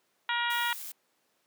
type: harmonic tone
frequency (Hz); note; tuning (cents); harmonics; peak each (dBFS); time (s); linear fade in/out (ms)
474.9; A#4; +32; 2 / 3 / 4 / 5 / 6 / 7 / 8; -32 / -33 / -33 / -39 / -38 / -37 / -41; 0.29-0.73; 2
type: noise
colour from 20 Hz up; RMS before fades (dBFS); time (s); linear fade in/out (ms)
blue; -41; 0.5-0.92; 5
effects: pink hiss -72 dBFS RMS until 1.46 s + high-pass 300 Hz 12 dB/octave